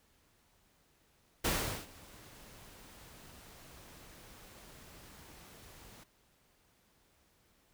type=noise with ADSR envelope; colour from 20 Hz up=pink; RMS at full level=-31 dBFS; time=1.44-6.04 s; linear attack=10 ms; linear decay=410 ms; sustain=-24 dB; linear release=9 ms; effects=pink hiss -70 dBFS RMS until 7.73 s